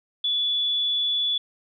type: tone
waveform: sine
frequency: 3437 Hz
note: A7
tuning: 41 cents flat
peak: -21 dBFS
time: 0.24-1.38 s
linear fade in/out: 5 ms
effects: none